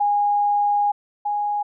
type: tone pair in turn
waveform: sine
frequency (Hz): 821 / 826.7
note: G#5 / G#5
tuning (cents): -20 / -8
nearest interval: unison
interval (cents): 12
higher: second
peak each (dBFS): -16 / -20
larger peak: first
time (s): 0-0.92 / 1.25-1.63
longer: first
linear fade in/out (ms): 10
effects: none